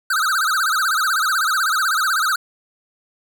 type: tone with vibrato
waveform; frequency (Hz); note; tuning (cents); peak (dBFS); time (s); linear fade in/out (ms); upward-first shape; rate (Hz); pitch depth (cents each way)
square; 1396.9; F6; 0; -17; 0.1-2.36; 5; sine; 16; 210
effects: none